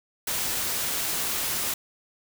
white noise, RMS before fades -28 dBFS, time 0.27-1.74 s, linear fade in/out 5 ms, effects none

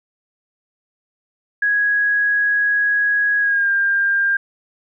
sine tone with pitch glide, 1661.2 to 1599.1 Hz, G#6 to G6, 0 to +34 cents, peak -14 dBFS, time 1.62-4.37 s, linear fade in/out 5 ms, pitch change -66 cents, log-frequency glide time 3.4-3.7 s, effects none

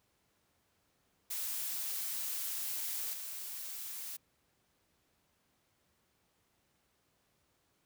blue noise with level steps, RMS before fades -38 / -43 dBFS, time 1.3-4.17 s, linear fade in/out 10 ms, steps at 3.13 s, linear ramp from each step 5 ms, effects pink hiss -75 dBFS RMS until 7.85 s + high-pass 60 Hz 12 dB/octave

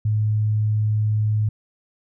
sine tone, 107.1 Hz, A2, 46 cents flat, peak -17 dBFS, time 0.05-1.49 s, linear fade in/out 5 ms, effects none

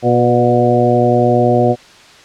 harmonic tone with a mistuned harmonic, 120.8 Hz, B2, 38 cents flat, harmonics 1 / 2 / 3 / 4 / 5 / 6, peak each -16 / -16 / -16 / -16 / -16 / -16 dBFS, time 0.02-1.76 s, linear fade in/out 50 ms, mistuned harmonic 4, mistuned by +32 cents, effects white hiss -41 dBFS RMS until 2.24 s + low-pass 5000 Hz 12 dB/octave

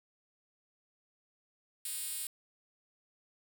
5% pulse tone with high-pass filter, 311.1 Hz, D#4, in tune, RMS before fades -39 dBFS, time 1.85-2.27 s, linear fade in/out 2 ms, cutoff 8800 Hz, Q 0.71, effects 10-bit

